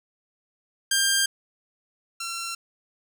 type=tone pair in turn; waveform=10% pulse; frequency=1595 / 1359.2 Hz; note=G6 / F6; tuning=+30 / -47 cents; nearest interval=minor third; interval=277 cents; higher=first; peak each=-11 / -22 dBFS; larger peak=first; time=0.91-1.26 / 2.2-2.55 s; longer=neither; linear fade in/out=5 ms; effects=none